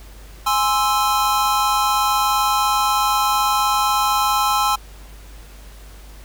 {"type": "chord", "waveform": "square", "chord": "Ab augmented", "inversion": "none", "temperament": "equal", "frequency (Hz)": [830.6, 1046.5, 1318.5], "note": ["Ab5", "C6", "E6"], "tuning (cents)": [0, 0, 0], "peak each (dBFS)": -21, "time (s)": [0.46, 4.76], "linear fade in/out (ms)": 10, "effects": ["added 50 Hz sine -38 dBFS peak until 6.24 s", "pink hiss -46 dBFS RMS until 6.24 s"]}